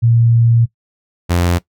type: tone pair in turn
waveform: sine / sawtooth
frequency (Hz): 116.54 / 87.31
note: A#2 / F2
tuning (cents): 0 / 0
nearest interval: perfect fourth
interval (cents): 500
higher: first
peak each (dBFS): -8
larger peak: neither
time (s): 0.02-0.66 / 1.29-1.59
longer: first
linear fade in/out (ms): 20
effects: noise-tail reverb RT60 0.1 s tail -18 dB re dry

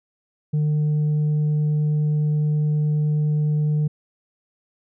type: tone with tanh clipping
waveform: triangle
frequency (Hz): 150.8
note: D3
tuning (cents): +46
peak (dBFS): -18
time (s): 0.53-3.88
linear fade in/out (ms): 10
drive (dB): 7
effects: none

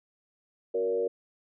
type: tone with frequency modulation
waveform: sine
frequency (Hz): 467.9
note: A#4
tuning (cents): +6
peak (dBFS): -25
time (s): 0.74-1.08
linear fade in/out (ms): 10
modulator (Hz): 98.6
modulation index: 0.84
effects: none

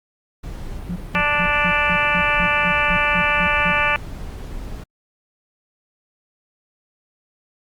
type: noise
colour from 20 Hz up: brown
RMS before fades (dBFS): -31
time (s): 0.43-4.84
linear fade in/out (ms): 10
type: tone bursts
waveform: sine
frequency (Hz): 176.3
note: F3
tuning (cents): +17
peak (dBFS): -23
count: 12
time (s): 0.89-3.722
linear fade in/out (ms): 5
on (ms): 71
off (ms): 180
type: harmonic tone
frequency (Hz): 293.7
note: D4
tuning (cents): 0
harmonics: 2 / 3 / 4 / 5 / 6 / 7 / 8 / 9 / 10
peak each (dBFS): -27 / -25 / -23 / -25 / -23 / -31 / -22 / -23 / -32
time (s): 1.15-3.96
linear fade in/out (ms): 0
effects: Opus 48 kbps

